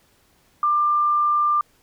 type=tone; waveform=sine; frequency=1191 Hz; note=D6; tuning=24 cents sharp; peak=-16 dBFS; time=0.63-1.61 s; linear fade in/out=2 ms; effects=pink hiss -60 dBFS RMS until 1.82 s